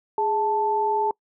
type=tone pair together; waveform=sine; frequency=415.3 / 879 Hz; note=G#4 / A5; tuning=0 / -2 cents; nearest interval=octave + minor second; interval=1298 cents; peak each=-25 / -21 dBFS; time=0.18-1.11 s; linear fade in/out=2 ms; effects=noise-tail reverb RT60 0.1 s tail -25 dB re dry